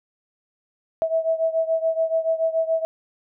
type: beating tone pair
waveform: sine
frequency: 648 / 655 Hz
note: E5 / E5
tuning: -30 / -11 cents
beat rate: 7 Hz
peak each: -21 / -24 dBFS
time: 1.02-2.85 s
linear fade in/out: 0 ms
effects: none